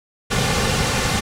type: noise with comb filter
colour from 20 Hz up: pink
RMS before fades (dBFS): -19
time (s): 0.3-1.21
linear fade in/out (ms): 20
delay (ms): 3.1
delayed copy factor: -0.6
effects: low-pass 8000 Hz 12 dB/octave